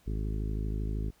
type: harmonic tone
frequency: 52.8 Hz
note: G#1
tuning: 29 cents sharp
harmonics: 1 / 2 / 3 / 4 / 5 / 6 / 7 / 8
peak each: -31 / -37 / -41 / -43 / -45 / -47 / -48 / -49 dBFS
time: 0.06-1.11 s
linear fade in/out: 20 ms
effects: pink hiss -65 dBFS RMS until 1.2 s